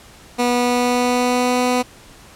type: tone with pitch glide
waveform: 15% pulse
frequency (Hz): 243.9 to 249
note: B3 to B3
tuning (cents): -21 to +14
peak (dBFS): -9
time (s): 0.38-1.83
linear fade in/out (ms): 20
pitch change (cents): +35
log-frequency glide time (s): 0.49-1.62
effects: pink hiss -44 dBFS RMS until 2.35 s + low-pass 11000 Hz 12 dB/octave